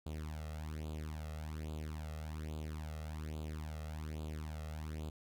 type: tone with flanger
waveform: sawtooth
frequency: 77.3 Hz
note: D#2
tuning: 11 cents flat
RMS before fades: -43 dBFS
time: 0.06-5.1 s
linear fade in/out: 5 ms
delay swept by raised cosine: 0.26 to 1.56 ms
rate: 1.2 Hz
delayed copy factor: +0.8
effects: none